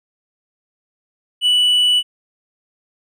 triangle tone with tanh clipping, 2960 Hz, F#7, in tune, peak -12 dBFS, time 1.41-2.03 s, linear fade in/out 50 ms, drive 7 dB, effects none

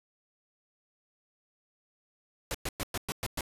pink noise bursts, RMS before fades -33 dBFS, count 7, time 2.51-3.408 s, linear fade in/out 0 ms, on 34 ms, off 110 ms, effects resampled to 32000 Hz

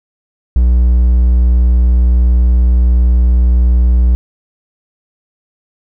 triangle tone, 60.7 Hz, B1, 29 cents flat, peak -4 dBFS, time 0.56-4.15 s, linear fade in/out 0 ms, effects none

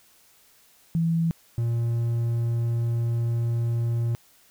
sine / triangle tone pair in turn, 165.5 / 117.03 Hz, E3 / A#2, +7 / +7 cents, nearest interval tritone, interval 600 cents, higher first, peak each -20 dBFS, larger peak neither, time 0.95-1.31 / 1.58-4.15 s, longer second, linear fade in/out 0 ms, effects white hiss -58 dBFS RMS until 4.5 s

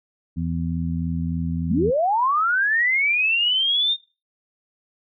harmonic tone, 83.4 Hz, E2, 21 cents sharp, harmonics 1 / 2 / 3, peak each -28 / -25 / -29 dBFS, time 0.36-1.91 s, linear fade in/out 20 ms
sine linear sweep, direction up, 146.83 to 3690 Hz, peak -17 dBFS, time 1.68-3.97 s, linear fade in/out 50 ms
effects noise-tail reverb RT60 0.3 s tail -19 dB re dry

